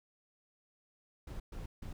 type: noise bursts at uneven times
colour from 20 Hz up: brown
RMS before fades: -43 dBFS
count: 3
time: 1.27-1.4 / 1.52-1.66 / 1.82-1.93 s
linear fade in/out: 5 ms
effects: none